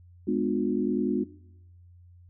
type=chord; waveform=sine; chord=G# diminished seventh; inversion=none; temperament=just; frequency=207.7 / 249.2 / 299 / 358.8 Hz; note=G#3 / B3 / D4 / F4; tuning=0 / +16 / +31 / +47 cents; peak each=-29 dBFS; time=0.27-1.24 s; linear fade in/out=10 ms; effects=noise-tail reverb RT60 0.9 s tail -21 dB re dry + added 88 Hz sine -50 dBFS peak until 2.29 s